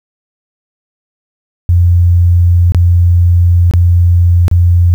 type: tone with dropouts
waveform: sine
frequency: 87.31 Hz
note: F2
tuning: in tune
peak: -4 dBFS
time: 1.69-4.94 s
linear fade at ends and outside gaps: 0 ms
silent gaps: 2.721-2.747 / 3.711-3.737 / 4.481-4.513 s
effects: 7-bit